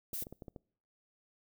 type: noise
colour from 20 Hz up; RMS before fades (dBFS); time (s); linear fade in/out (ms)
violet; -39; 0.13-0.24; 10
type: clicks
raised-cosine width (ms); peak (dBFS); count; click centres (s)
2; -33; 7; 0.132 / 0.224 / 0.269 / 0.326 / 0.422 / 0.482 / 0.562
effects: noise-tail reverb RT60 0.6 s tail -26 dB re dry